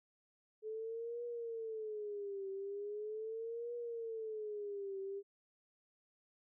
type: tone with vibrato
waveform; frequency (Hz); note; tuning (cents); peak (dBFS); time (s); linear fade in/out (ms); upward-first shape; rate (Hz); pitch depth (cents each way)
sine; 430.6; A4; -37; -40; 0.62-5.23; 50; triangle; 0.4; 190
effects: none